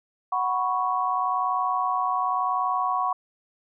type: chord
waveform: sine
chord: F# suspended fourth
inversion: none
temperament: equal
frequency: 740 / 987.8 / 1108.7 Hz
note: F#5 / B5 / C#6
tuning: 0 / 0 / 0 cents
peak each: -27 / -28 / -25 dBFS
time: 0.32-3.13 s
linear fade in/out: 5 ms
effects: none